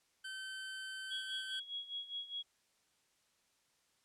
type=tone; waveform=25% pulse; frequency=1541 Hz; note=G6; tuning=30 cents flat; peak=-39 dBFS; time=0.24-1.6 s; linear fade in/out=10 ms
type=tone with tremolo; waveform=sine; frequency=3322 Hz; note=G#7; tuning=in tune; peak=-38 dBFS; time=1.1-2.43 s; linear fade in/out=20 ms; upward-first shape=sine; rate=4.9 Hz; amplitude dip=80%
effects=white hiss -75 dBFS RMS until 4.04 s + low-pass 9000 Hz 12 dB/octave